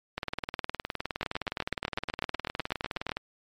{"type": "two click trains", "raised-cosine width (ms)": 0.3, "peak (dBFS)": [-13, -15], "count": [16, 59], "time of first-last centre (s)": [[1.23, 3.093], [0.18, 3.17]], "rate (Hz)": [8.05, 19.4], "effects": ["MP3 64 kbps"]}